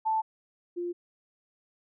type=tone pair in turn; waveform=sine; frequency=880 / 349.8 Hz; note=A5 / F4; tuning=0 / +3 cents; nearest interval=octave + major third; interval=1597 cents; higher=first; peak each=-24 / -30 dBFS; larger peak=first; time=0.05-0.22 / 0.76-0.93 s; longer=neither; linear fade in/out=20 ms; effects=none